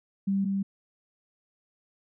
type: tone pair in turn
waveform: sine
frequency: 196 / 196 Hz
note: G3 / G3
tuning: 0 / 0 cents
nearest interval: unison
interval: 0 cents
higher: neither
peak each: -23 / -25 dBFS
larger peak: first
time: 0.27-0.45 / 0.45-0.63 s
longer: neither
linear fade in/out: 10 ms
effects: none